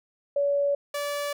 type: tone pair in turn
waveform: sine / sawtooth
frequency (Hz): 568 / 577.9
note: C#5 / D5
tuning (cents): +42 / -28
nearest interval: unison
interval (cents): 30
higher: second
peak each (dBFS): -21 / -24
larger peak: first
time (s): 0.36-0.75 / 0.94-1.33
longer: neither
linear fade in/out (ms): 5
effects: none